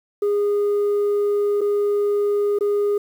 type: tone with dropouts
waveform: sine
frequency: 410 Hz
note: G#4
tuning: 22 cents flat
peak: -14 dBFS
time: 0.22-2.98 s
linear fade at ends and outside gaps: 5 ms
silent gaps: 1.609-1.614 / 2.588-2.608 s
effects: tanh soft clip ceiling -16 dBFS + 8-bit